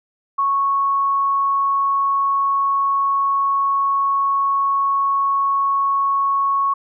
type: tone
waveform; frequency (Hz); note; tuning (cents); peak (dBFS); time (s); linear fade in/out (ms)
sine; 1105; C#6; -6; -15; 0.38-6.74; 10
effects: none